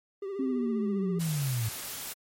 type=tone with vibrato; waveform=triangle; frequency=392 Hz; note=G4; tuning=in tune; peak=-31 dBFS; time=0.22-1.19 s; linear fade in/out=5 ms; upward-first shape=triangle; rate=15 Hz; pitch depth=68 cents each way
type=linear sweep; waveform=sine; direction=down; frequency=270 to 107 Hz; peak=-27 dBFS; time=0.39-1.69 s; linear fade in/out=5 ms
type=noise; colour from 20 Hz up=white; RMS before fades=-38 dBFS; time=1.19-2.14 s; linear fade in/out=20 ms
effects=MP3 64 kbps